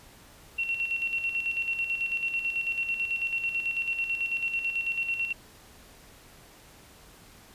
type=tone with tremolo; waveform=sine; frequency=2726 Hz; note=F7; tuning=43 cents flat; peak=-25 dBFS; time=0.58-5.33 s; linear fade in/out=10 ms; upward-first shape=square; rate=9.1 Hz; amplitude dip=55%; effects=pink hiss -53 dBFS RMS until 7.54 s + resampled to 32000 Hz